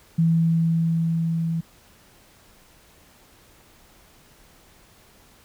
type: tone with level ramp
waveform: sine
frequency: 164.81 Hz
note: E3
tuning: in tune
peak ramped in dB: -15 to -22 dBFS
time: 0.18-1.61 s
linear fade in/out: 10 ms
effects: pink hiss -54 dBFS RMS until 5.44 s